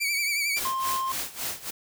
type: tone with vibrato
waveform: sawtooth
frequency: 2295 Hz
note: D7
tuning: 40 cents flat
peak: -21 dBFS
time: 0-0.6 s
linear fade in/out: 20 ms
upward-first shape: triangle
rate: 11 Hz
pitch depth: 70 cents each way
type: noise with tremolo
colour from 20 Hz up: white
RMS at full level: -30 dBFS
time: 0.56-1.71 s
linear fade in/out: 10 ms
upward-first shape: sine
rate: 3.6 Hz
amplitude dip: 85%
type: tone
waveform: triangle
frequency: 1056 Hz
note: C6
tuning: 16 cents sharp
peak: -24 dBFS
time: 0.65-1.12 s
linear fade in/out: 2 ms
effects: none